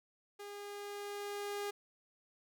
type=tone with level ramp; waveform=sawtooth; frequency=407.6 Hz; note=G#4; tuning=32 cents flat; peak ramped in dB=-42 to -33 dBFS; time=0.39-1.71 s; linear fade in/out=10 ms; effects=none